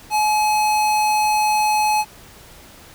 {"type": "tone", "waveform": "square", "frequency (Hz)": 850, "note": "G#5", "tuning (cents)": 40, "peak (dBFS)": -16, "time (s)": [0.1, 2.05], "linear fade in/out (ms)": 50, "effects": ["pink hiss -44 dBFS RMS until 2.94 s"]}